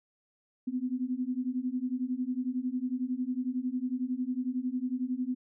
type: beating tone pair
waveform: sine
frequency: 246.9 / 257.9 Hz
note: B3 / C4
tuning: 0 / -25 cents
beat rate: 11 Hz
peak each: -33 / -32 dBFS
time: 0.67-5.35 s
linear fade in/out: 10 ms
effects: none